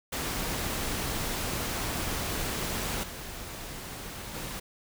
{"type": "noise with level steps", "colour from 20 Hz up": "pink", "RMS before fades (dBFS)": [-32, -40, -37], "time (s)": [0.12, 4.6], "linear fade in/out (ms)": 10, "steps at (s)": [3.03, 4.34], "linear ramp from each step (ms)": 5, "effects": []}